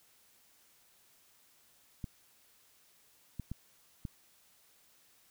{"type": "clicks", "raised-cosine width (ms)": 5, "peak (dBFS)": -26, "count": 4, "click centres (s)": [2.042, 3.397, 3.516, 4.052], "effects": ["white hiss -66 dBFS RMS until 5.3 s"]}